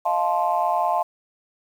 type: chord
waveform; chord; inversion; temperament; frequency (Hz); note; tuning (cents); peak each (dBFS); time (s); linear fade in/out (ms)
sine; F dominant seventh; third; just; 628.6 / 698.5 / 873.1 / 1047.7; Eb5 / F5 / A5 / C6; +18 / 0 / -14 / +2; -27 / -22 / -23 / -25; 0.05-1.03; 10
effects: tanh soft clip ceiling -9 dBFS + 8-bit